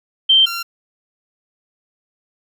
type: tone pair in turn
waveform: sine / 15% pulse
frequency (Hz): 3132 / 1376.3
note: G7 / F6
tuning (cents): -2 / -26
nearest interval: octave + major second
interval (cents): 1424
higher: first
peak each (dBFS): -8 / -16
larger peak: first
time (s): 0.29-0.46 / 0.46-0.63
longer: neither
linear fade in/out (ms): 10
effects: none